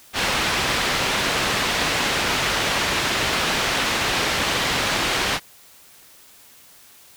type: low-pass noise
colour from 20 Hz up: white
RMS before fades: -22 dBFS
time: 0.13-5.4 s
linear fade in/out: 50 ms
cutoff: 3400 Hz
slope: 12 dB/octave
effects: white hiss -49 dBFS RMS until 7.16 s